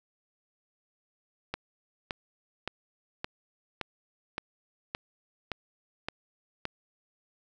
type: click train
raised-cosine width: 0.3 ms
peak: -16 dBFS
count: 10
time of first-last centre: 1.54-6.654 s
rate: 1.76 Hz
effects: none